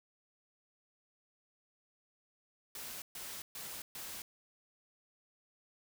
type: noise bursts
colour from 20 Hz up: white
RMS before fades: -45 dBFS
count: 4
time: 2.75-4.22 s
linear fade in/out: 2 ms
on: 270 ms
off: 130 ms
effects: none